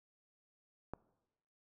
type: click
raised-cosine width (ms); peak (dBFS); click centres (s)
1; -27; 0.936
effects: noise-tail reverb RT60 1.0 s tail -21 dB re dry